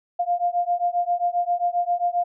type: beating tone pair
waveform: sine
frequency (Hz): 698.5 / 706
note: F5 / F5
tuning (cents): 0 / +19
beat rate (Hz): 7.5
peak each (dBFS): -23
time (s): 0.19-2.24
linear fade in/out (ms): 10
effects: none